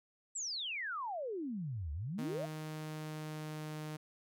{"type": "exponential two-way sweep", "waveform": "sine", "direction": "down then up", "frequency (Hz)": [8000, 69.3, 710], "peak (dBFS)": -37, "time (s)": [0.35, 2.46], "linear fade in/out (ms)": 10, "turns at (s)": 1.92}
{"type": "tone with pitch glide", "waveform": "sawtooth", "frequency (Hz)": [155.56, 153.68], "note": ["D#3", "D#3"], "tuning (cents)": [0, -21], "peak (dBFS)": -37, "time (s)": [2.18, 3.97], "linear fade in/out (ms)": 10, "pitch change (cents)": -21, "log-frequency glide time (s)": [2.47, 3.8]}
{"effects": []}